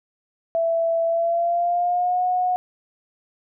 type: tone with pitch glide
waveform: sine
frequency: 664 to 728.3 Hz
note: E5 to F#5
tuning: +12 to -28 cents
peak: -18 dBFS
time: 0.55-2.56 s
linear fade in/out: 0 ms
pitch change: +160 cents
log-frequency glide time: 1.05-2.24 s
effects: none